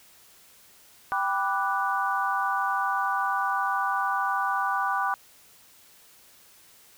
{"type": "chord", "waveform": "sine", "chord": "G major seventh", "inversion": "none", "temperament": "equal", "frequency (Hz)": [784, 987.8, 1174.7, 1480], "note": ["G5", "B5", "D6", "F#6"], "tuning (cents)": [0, 0, 0, 0], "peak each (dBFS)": [-29, -30, -28, -30], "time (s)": [1.12, 5.14], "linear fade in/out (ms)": 0, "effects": ["white hiss -55 dBFS RMS until 6.97 s"]}